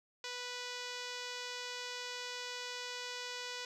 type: tone with low-pass filter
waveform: 5% pulse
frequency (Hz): 492.8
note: B4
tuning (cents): -4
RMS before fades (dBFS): -43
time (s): 0.24-3.65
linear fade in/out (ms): 2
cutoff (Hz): 6200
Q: 0.99
effects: none